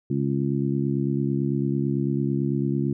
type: harmonic tone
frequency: 69 Hz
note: C#2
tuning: 7 cents flat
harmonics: 2 / 3 / 4 / 5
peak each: -25 / -27 / -28 / -29 dBFS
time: 0.1-2.93 s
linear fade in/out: 5 ms
effects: none